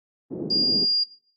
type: band-pass noise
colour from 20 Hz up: white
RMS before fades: -31 dBFS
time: 0.3-0.86 s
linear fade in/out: 20 ms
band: 160 to 370 Hz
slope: 24 dB/octave
type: tone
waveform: sine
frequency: 4820 Hz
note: D8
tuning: 44 cents sharp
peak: -19 dBFS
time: 0.5-1.04 s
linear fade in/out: 10 ms
effects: noise-tail reverb RT60 0.5 s tail -17 dB re dry + AAC 48 kbps